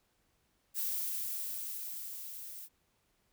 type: noise with level ramp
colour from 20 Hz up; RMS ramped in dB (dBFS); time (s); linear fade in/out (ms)
violet; -34 to -47; 0.74-2.69; 50
effects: pink hiss -75 dBFS RMS until 3.32 s